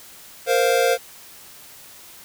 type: chord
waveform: square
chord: Bb suspended second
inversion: none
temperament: equal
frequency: 466.2 / 523.3 / 698.5 Hz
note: Bb4 / C5 / F5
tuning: 0 / 0 / 0 cents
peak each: -21 / -20 / -23 dBFS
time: 0.46-0.98 s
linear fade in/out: 50 ms
effects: white hiss -44 dBFS RMS until 2.24 s